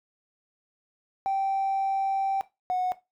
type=tone pair in turn; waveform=triangle; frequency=779 / 733.5 Hz; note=G5 / F#5; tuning=-11 / -15 cents; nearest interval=minor second; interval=104 cents; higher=first; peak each=-20 dBFS; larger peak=neither; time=1.26-2.41 / 2.7-2.92 s; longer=first; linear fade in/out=0 ms; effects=noise-tail reverb RT60 0.2 s tail -17 dB re dry + tanh soft clip ceiling -21 dBFS